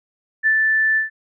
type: tone with ADSR envelope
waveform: sine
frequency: 1760 Hz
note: A6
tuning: in tune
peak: -12 dBFS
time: 0.43-1.1 s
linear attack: 36 ms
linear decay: 79 ms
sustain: -2 dB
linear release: 130 ms
effects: none